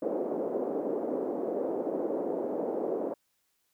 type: band-pass noise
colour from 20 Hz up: white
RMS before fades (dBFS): -32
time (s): 0.02-3.14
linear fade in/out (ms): 5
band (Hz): 280 to 540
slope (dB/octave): 24
effects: white hiss -75 dBFS RMS until 3.73 s